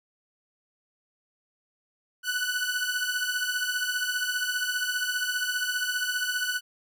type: beating tone pair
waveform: sawtooth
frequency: 1480 / 1495 Hz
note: F#6 / F#6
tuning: 0 / +17 cents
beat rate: 15 Hz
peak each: -26 dBFS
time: 2.23-6.61 s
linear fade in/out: 50 ms
effects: none